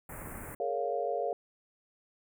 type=band-stop noise; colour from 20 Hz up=pink; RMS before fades=-43 dBFS; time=0.09-0.55 s; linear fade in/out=5 ms; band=2200 to 8200 Hz; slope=48 dB/octave
type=chord; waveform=sine; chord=Bb minor seventh; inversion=third; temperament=just; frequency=419.5 / 466.2 / 559.4 / 699.2 Hz; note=Ab4 / Bb4 / Db5 / F5; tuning=+17 / 0 / +16 / +2 cents; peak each=-37 / -35 / -35 / -34 dBFS; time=0.6-1.33 s; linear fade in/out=2 ms
effects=none

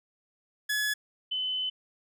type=tone pair in turn; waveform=sawtooth / sine; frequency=1700 / 3029 Hz; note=G#6 / F#7; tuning=+40 / +40 cents; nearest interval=minor seventh; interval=1000 cents; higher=second; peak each=-23 / -28 dBFS; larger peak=first; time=0.69-0.94 / 1.31-1.7 s; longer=second; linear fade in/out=10 ms; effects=none

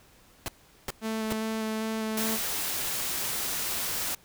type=noise bursts; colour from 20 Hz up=pink; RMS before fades=-32 dBFS; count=3; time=0.46-1.326 s; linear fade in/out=0 ms; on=22 ms; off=400 ms
type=tone with vibrato; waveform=sawtooth; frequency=220 Hz; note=A3; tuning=in tune; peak=-25 dBFS; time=1.01-2.39 s; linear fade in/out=50 ms; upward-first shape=square; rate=2.5 Hz; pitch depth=9 cents each way
type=noise; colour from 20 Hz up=white; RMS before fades=-31 dBFS; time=2.17-4.15 s; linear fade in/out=5 ms
effects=pink hiss -58 dBFS RMS until 4.24 s

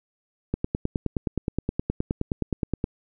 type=click train; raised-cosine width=3 ms; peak=-11 dBFS; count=23; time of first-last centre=0.54-2.841 s; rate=9.56 Hz; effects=none

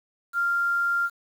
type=tone; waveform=sine; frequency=1392 Hz; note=F6; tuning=6 cents flat; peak=-21 dBFS; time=0.33-1.1 s; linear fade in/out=50 ms; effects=8-bit

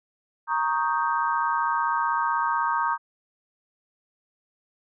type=chord; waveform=sine; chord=Eb dominant seventh; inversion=second; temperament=equal; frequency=932.3 / 1108.7 / 1244.5 / 1568 Hz; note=Bb5 / Db6 / Eb6 / G6; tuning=0 / 0 / 0 / 0 cents; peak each=-25 / -28 / -28 / -30 dBFS; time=0.47-2.98 s; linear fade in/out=50 ms; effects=none

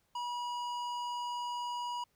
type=tone with hard clipping; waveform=sine; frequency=968 Hz; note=B5; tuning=35 cents flat; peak=-37 dBFS; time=0.15-2.04 s; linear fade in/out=5 ms; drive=12 dB; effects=pink hiss -75 dBFS RMS until 2.15 s

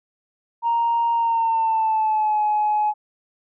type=tone with pitch glide; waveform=sine; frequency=932.3 to 845.1 Hz; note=A#5 to G#5; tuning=0 to +30 cents; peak=-16 dBFS; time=0.62-2.94 s; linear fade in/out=50 ms; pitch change=-170 cents; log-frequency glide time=1.13-2.42 s; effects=tanh soft clip ceiling -13 dBFS

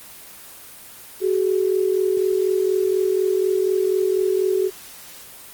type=tone pair together; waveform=sine; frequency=375.8 / 419.9 Hz; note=F#4 / G#4; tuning=+27 / +19 cents; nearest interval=major second; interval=192 cents; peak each=-18 / -22 dBFS; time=1.2-4.71 s; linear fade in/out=50 ms; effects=white hiss -41 dBFS RMS until 5.53 s + Opus 24 kbps

